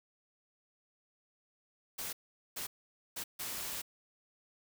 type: noise bursts at uneven times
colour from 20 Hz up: white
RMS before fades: -40 dBFS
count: 4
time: 1.98-2.13 / 2.56-2.67 / 3.16-3.24 / 3.39-3.82 s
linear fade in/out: 10 ms
effects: none